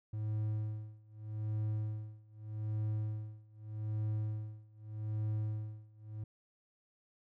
triangle tone with tremolo, 107.5 Hz, A2, 40 cents flat, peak -30 dBFS, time 0.13-6.24 s, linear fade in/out 5 ms, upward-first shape sine, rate 0.82 Hz, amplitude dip 95%, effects none

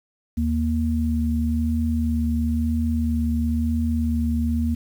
sine tone pair together, 77.6 / 233.8 Hz, D#2 / A#3, -4 / +5 cents, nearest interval octave + perfect fifth, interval 1909 cents, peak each -22 dBFS, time 0.37-4.75 s, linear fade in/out 10 ms, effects 8-bit

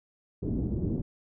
white low-pass noise, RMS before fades -30 dBFS, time 0.42-1.02 s, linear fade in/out 10 ms, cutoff 300 Hz, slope 24 dB/octave, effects none

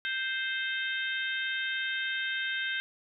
harmonic tone, 523.3 Hz, C5, in tune, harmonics 3 / 4 / 5 / 6 / 7, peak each -32 / -38 / -40 / -38 / -39 dBFS, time 0.05-2.8 s, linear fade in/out 0 ms, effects none

